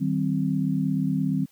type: chord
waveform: sine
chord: C minor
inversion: first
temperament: equal with one note detuned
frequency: 155.56 / 192.63 / 261.6 Hz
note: Eb3 / G3 / C4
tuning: 0 / -30 / 0 cents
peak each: -26 dBFS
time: 0-1.46 s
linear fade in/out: 20 ms
effects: white hiss -61 dBFS RMS until 1.51 s